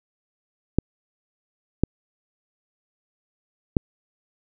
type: clicks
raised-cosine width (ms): 3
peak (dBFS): -4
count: 3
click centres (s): 0.786 / 1.836 / 3.768
effects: none